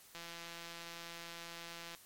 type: click train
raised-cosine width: 0.2 ms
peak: -30 dBFS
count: 305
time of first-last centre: 0.15-1.949 s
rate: 169 Hz
effects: white hiss -60 dBFS RMS until 2.05 s + MP3 64 kbps